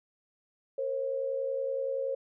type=tone pair together; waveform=sine; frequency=466.2 / 536.8 Hz; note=A#4 / C5; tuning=0 / +44 cents; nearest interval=major second; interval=244 cents; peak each=-36 / -30 dBFS; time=0.78-2.15 s; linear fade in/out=5 ms; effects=none